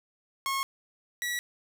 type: tone pair in turn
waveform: sawtooth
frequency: 1087 / 1936.8 Hz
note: C#6 / B6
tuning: -34 / -34 cents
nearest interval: minor seventh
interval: 1000 cents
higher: second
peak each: -24 / -26 dBFS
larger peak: first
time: 0.46-0.63 / 1.22-1.39 s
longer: neither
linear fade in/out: 0 ms
effects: none